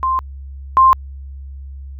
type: tone pair in turn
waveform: sine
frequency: 1046.5 / 1052.3 Hz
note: C6 / C6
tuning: 0 / +10 cents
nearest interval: unison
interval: 10 cents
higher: second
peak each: -14 / -6 dBFS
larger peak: second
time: 0.03-0.19 / 0.77-0.93 s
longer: neither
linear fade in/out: 0 ms
effects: added 68 Hz sine -29 dBFS peak until 1.99 s